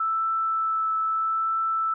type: tone with vibrato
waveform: sine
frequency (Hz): 1318.5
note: E6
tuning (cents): 0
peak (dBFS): -22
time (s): 0-1.94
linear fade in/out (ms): 5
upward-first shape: triangle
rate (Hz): 0.78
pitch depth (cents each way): 11
effects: none